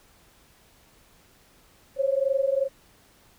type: tone pair together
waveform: sine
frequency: 531.8 / 554.4 Hz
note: C5 / C#5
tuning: +28 / 0 cents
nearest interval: minor second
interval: 72 cents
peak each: -24 dBFS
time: 1.96-2.69 s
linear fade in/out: 50 ms
effects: pink hiss -58 dBFS RMS until 3.38 s